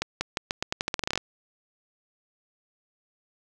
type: accelerating click train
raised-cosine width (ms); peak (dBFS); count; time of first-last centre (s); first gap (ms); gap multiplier
0.2; -9; 16; 0.02-1.176; 190; 0.85
effects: none